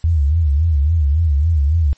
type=tone with vibrato; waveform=sine; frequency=76.7 Hz; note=D#2; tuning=24 cents flat; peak=-11 dBFS; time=0.04-1.93 s; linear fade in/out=0 ms; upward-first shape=sine; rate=3.6 Hz; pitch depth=170 cents each way; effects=white hiss -54 dBFS RMS until 1.97 s + MP3 32 kbps